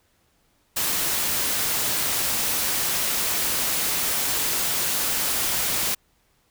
white noise, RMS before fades -24 dBFS, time 0.76-5.95 s, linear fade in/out 10 ms, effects pink hiss -65 dBFS RMS until 6.5 s

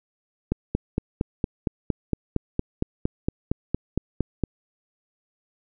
click train, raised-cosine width 3 ms, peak -9 dBFS, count 18, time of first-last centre 0.52-4.437 s, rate 4.34 Hz, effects none

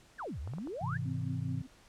sine exponential two-way sweep, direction down then up, 1887 to 63.4 to 1887 Hz, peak -37 dBFS, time 0.18-0.98 s, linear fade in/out 20 ms, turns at 0.4 s
clicks, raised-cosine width 1 ms, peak -33 dBFS, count 4, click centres 0.475 / 0.536 / 0.584 / 0.673 s
sine chord, Ab augmented, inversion none, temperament just, 103.83 / 129.78 / 162.23 Hz, Ab2 / C3 / E3, 0 / -14 / -27 cents, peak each -38 / -36 / -38 dBFS, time 0.81-1.62 s, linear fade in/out 10 ms
sine tone with tremolo, 259.2 Hz, C4, 16 cents flat, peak -38 dBFS, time 1.05-1.67 s, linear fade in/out 10 ms, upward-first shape triangle, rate 4.8 Hz, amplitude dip 80%
effects pink hiss -61 dBFS RMS until 1.88 s + low-pass 9000 Hz 12 dB/octave

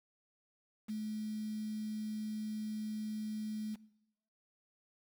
sine tone with quantisation, 214.7 Hz, A3, 42 cents flat, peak -36 dBFS, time 0.88-3.76 s, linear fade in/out 20 ms, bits 9, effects noise-tail reverb RT60 0.9 s tail -21 dB re dry

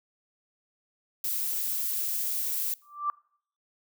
violet noise, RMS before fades -30 dBFS, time 1.24-2.74 s, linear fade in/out 2 ms
sine tone with exponential growth, 1174.7 Hz, D6, in tune, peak -22 dBFS, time 2.82-3.1 s, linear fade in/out 1 ms, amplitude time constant 60 ms
effects noise-tail reverb RT60 0.6 s tail -24 dB re dry

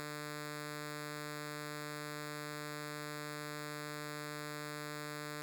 5% pulse tone with notch filter, 148.9 Hz, D3, 24 cents sharp, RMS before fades -44 dBFS, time 0-5.42 s, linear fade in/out 0 ms, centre 820 Hz, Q 1.9, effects none

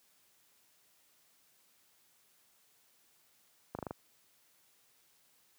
slowing click train, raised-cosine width 1 ms, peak -24 dBFS, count 5, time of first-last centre 3.75-3.909 s, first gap 38 ms, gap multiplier 1.03, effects white hiss -69 dBFS RMS until 5.58 s + high-pass 80 Hz 12 dB/octave

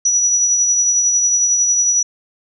sine tone with tremolo, 5870 Hz, F#8, 15 cents flat, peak -10 dBFS, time 0.05-2.03 s, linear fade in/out 5 ms, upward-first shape triangle, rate 11 Hz, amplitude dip 40%, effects none

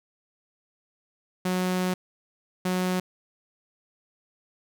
sawtooth tone bursts at uneven times, 183.2 Hz, F#3, 17 cents flat, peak -20 dBFS, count 2, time 1.45-1.94 / 2.65-3 s, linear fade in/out 5 ms, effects none

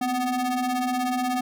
square ring-modulated tone, 246.9 Hz, B3, in tune, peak -21 dBFS, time 0.01-1.41 s, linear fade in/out 5 ms, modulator 502 Hz, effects none

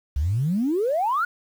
sine exponential sweep, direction up, 64.7 to 1478 Hz, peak -19 dBFS, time 0.16-1.25 s, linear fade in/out 5 ms, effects tanh soft clip ceiling -15 dBFS + 8-bit

